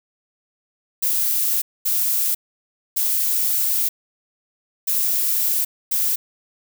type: noise bursts at uneven times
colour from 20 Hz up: violet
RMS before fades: -20 dBFS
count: 5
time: 1.02-1.62 / 1.85-2.35 / 2.96-3.89 / 4.87-5.65 / 5.91-6.16 s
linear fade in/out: 10 ms
effects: none